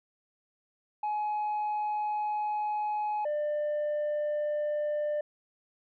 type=tone pair in turn; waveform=sine; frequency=843 / 596.1 Hz; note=G#5 / D5; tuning=+26 / +26 cents; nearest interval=tritone; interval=600 cents; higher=first; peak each=-26 / -25 dBFS; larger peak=second; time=1.03-3.25 / 3.25-5.21 s; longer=first; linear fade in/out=5 ms; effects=tanh soft clip ceiling -27 dBFS